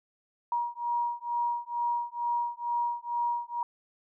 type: beating tone pair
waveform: sine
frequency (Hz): 951 / 953.2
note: A#5 / A#5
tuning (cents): +34 / +38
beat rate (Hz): 2.2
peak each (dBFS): -31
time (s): 0.52-3.63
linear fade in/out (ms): 2
effects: none